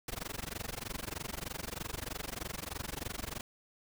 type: noise with amplitude modulation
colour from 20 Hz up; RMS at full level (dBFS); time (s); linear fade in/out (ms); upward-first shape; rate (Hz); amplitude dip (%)
pink; -37; 0.08-3.41; 2; sine; 23.2; 100
effects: none